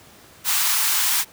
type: high-pass noise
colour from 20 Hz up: white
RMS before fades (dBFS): -20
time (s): 0.44-1.25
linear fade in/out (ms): 50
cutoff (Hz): 820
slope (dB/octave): 48
effects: pink hiss -48 dBFS RMS until 1.32 s + high-pass 80 Hz 12 dB/octave

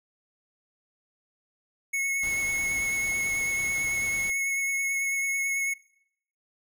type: tone with vibrato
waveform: square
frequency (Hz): 2192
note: C#7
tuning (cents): -20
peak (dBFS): -26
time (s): 1.93-5.74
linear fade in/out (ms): 10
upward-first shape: sine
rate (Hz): 9.1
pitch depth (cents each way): 15
type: noise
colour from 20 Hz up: pink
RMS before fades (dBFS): -42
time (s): 2.23-4.3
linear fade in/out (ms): 2
effects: noise-tail reverb RT60 0.7 s tail -23 dB re dry

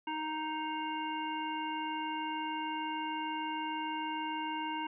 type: harmonic tone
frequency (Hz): 311.1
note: D#4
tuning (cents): 0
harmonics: 1 / 3 / 5 / 7 / 9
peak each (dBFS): -40 / -36 / -46 / -47 / -44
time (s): 0.07-4.87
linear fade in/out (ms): 5
effects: none

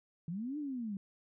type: linear two-way sweep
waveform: sine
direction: up then down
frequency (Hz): 155.5 to 305.3 to 189.2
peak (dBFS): -36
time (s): 0.28-0.97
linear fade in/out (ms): 2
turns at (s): 0.58
effects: none

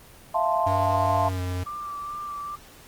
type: chord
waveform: sine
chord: F major seventh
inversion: third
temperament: equal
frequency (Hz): 659.3 / 698.5 / 880 / 1046.5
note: E5 / F5 / A5 / C6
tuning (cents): 0 / 0 / 0 / 0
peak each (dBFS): -26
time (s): 0.34-1.29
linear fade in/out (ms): 10
type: tone with pitch glide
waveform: square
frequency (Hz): 96.1 to 90.71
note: G2 to F#2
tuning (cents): -34 to -34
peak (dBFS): -27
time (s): 0.66-1.64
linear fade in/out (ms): 10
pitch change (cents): -100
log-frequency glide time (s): 1.23-1.41
type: tone with vibrato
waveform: sine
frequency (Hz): 1174.7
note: D6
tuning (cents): 0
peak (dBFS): -31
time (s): 1.66-2.56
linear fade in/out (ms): 10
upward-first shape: sine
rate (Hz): 2.4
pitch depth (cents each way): 21
effects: pink hiss -49 dBFS RMS until 2.87 s + Opus 24 kbps

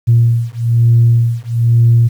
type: beating tone pair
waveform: sine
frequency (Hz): 116.54 / 117.64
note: A#2 / A#2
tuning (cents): 0 / +16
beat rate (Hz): 1.1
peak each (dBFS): -10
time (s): 0.07-2.09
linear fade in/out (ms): 20
effects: tanh soft clip ceiling -1 dBFS + 7-bit

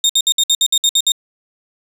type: tone bursts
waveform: 30% pulse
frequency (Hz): 3674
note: A#7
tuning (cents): -26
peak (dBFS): -8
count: 10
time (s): 0.04-1.12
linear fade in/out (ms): 2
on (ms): 54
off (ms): 60
effects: resampled to 32000 Hz + 7-bit

